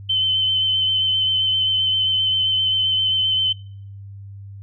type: tone with vibrato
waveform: sine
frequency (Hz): 3068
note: G7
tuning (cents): -38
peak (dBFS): -16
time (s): 0.09-3.53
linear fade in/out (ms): 10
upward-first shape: sine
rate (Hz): 7.6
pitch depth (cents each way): 17
effects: noise-tail reverb RT60 0.6 s tail -26 dB re dry + added 99 Hz sine -34 dBFS peak until 4.62 s